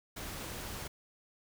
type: noise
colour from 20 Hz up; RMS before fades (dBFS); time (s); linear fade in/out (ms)
pink; -42; 0.16-0.88; 10
effects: none